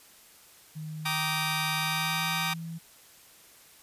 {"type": "tone with pitch glide", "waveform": "sine", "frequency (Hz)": [155.56, 164.81], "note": ["D#3", "E3"], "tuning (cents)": [0, 0], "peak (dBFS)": -35, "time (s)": [0.75, 2.79], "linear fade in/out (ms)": 20, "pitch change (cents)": 100, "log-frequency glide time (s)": [1.76, 2.29]}
{"type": "chord", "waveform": "15% pulse", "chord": "Eb major seventh", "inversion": "first", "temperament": "just", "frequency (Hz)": [777.8, 933.4, 1166.7, 1244.5], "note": ["G5", "Bb5", "D6", "Eb6"], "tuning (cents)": [-14, 2, -12, 0], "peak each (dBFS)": -28, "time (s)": [1.05, 2.54], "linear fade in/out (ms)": 10}
{"effects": ["white hiss -55 dBFS RMS until 3.82 s", "resampled to 32000 Hz"]}